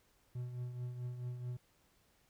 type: tone with tremolo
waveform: triangle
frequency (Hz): 123.47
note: B2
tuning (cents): 0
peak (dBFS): -35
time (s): 0.35-1.57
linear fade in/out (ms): 5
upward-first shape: triangle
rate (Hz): 4.6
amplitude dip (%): 60
effects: pink hiss -72 dBFS RMS until 2.29 s